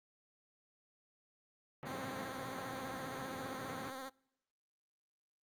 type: band-pass noise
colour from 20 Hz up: pink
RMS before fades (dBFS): -46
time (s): 1.83-3.9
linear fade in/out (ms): 0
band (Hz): 110 to 2200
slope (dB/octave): 24
type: tone with vibrato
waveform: 10% pulse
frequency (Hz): 264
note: C4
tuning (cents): +16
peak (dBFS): -35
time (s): 1.85-4.1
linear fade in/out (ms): 20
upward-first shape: sine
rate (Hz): 15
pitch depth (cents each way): 45
effects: noise-tail reverb RT60 0.8 s tail -25 dB re dry + Opus 48 kbps